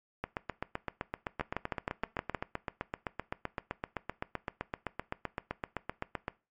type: two click trains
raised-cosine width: 0.5 ms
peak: -18 / -16 dBFS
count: 48 / 7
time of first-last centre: 0.24-6.281 / 1.41-2.348 s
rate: 7.78 / 6.4 Hz
effects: noise-tail reverb RT60 0.3 s tail -20 dB re dry + MP3 48 kbps